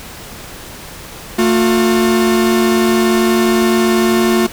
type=tone pair together; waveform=45% pulse; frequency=225.3 / 358.1 Hz; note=A3 / F4; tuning=+41 / +43 cents; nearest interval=minor sixth; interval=802 cents; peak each=-13 dBFS; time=1.38-4.47 s; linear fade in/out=10 ms; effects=pink hiss -32 dBFS RMS until 4.52 s